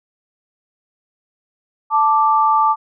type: tone pair together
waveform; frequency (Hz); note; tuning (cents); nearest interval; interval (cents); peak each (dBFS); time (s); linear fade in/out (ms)
sine; 880 / 1174.7; A5 / D6; 0 / 0; perfect fourth; 500; -14; 1.9-2.76; 50
effects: none